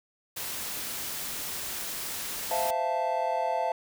white noise, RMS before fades -35 dBFS, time 0.36-2.71 s, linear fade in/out 10 ms
triangle chord, F major seventh, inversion second, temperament equal with one note detuned, 517.2 / 659.3 / 698.5 / 880 Hz, C5 / E5 / F5 / A5, -20 / 0 / 0 / 0 cents, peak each -32 / -29 / -30 / -28 dBFS, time 2.51-3.72 s, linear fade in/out 2 ms
effects none

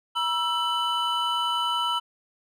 triangle tone cluster, 959 / 1329 / 3007 Hz, A#5 / E6 / F#7, +49 / +14 / +27 cents, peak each -26 dBFS, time 0.15-2 s, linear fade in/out 20 ms, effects none

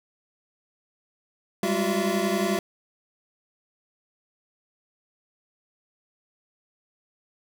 square tone cluster, 194.7 / 205.9 / 347.9 / 379.1 / 674 Hz, G3 / G#3 / F4 / F#4 / E5, -12 / -15 / -7 / +42 / +38 cents, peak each -30 dBFS, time 1.63-2.59 s, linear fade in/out 2 ms, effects none

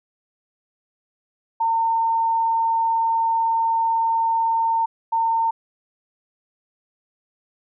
sine tone bursts at uneven times, 909 Hz, A#5, 44 cents flat, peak -17 dBFS, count 2, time 1.6-4.86 / 5.12-5.51 s, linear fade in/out 10 ms, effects none

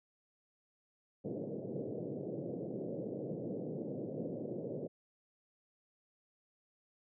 white band-pass noise, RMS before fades -41 dBFS, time 1.24-4.88 s, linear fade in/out 20 ms, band 120 to 550 Hz, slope 48 dB/octave, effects none

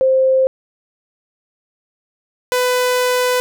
sine / sawtooth tone pair in turn, 525 / 499.4 Hz, C5 / B4, +6 / +19 cents, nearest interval minor second, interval 87 cents, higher first, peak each -10 dBFS, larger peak neither, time 0.01-0.47 / 2.52-3.4 s, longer second, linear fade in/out 0 ms, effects none

